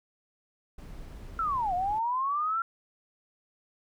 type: noise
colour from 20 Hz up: brown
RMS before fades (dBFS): -43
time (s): 0.78-1.99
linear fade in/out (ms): 5
type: linear two-way sweep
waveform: sine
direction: down then up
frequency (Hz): 1373 to 698.5 to 1373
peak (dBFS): -26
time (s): 1.39-2.62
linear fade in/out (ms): 2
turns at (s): 1.74
effects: none